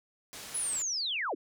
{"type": "low-pass noise", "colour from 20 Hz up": "white", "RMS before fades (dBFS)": -45, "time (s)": [0.33, 0.82], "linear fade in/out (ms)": 0, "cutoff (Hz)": 8400, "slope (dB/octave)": 12}
{"type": "linear sweep", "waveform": "sine", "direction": "down", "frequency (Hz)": [10548, 220], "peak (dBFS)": -30, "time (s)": [0.54, 1.35], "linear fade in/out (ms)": 10}
{"effects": []}